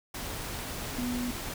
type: tone in noise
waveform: sine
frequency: 245.3 Hz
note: B3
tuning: 12 cents flat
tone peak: -30 dBFS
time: 0.98-1.31 s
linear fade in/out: 5 ms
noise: pink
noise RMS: -37 dBFS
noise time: 0.14-1.54 s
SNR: +4 dB
effects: none